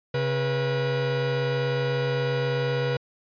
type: tone pair together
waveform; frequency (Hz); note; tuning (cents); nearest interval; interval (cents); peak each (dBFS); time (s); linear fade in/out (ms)
45% pulse; 135.54 / 485.8; C#3 / B4; -39 / -29; octave + minor seventh; 2210; -26; 0.14-2.97; 5
effects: resampled to 11025 Hz